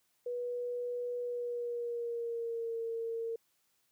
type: tone with pitch glide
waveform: sine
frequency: 487.5 to 457.5 Hz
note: B4 to A#4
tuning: -23 to -32 cents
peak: -34 dBFS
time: 0.26-3.36 s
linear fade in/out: 5 ms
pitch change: -109 cents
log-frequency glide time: 1.2-2.78 s
effects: white hiss -75 dBFS RMS until 3.91 s + high-pass 60 Hz 12 dB/octave